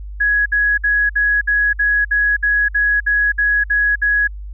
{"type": "tone bursts", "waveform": "sine", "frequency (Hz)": 1671, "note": "G#6", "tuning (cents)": 10, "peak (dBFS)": -12, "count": 13, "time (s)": [0.2, 4.276], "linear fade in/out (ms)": 10, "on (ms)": 260, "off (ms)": 58, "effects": ["added 50 Hz sine -27 dBFS peak until 4.53 s"]}